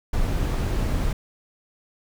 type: noise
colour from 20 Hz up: brown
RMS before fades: -23 dBFS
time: 0.13-1.13 s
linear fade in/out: 5 ms
effects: none